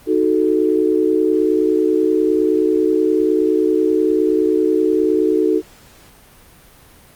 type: chord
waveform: sine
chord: D# diminished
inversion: none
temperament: equal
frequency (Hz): 311.1 / 370 / 440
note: D#4 / F#4 / A4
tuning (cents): 0 / 0 / 0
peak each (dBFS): -17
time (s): 0.06-5.62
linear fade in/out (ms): 50
effects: pink hiss -46 dBFS RMS until 7.15 s + Opus 32 kbps